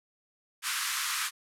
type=band-pass noise; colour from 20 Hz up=pink; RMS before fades=-32 dBFS; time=0.62-1.31 s; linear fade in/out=50 ms; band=1100 to 13000 Hz; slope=48 dB/octave; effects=none